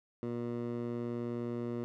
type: tone with band-pass filter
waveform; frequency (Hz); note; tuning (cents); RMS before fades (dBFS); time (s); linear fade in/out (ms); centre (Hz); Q
15% pulse; 119.3; A#2; +41; -37; 0.23-1.84; 0; 300; 0.78
effects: none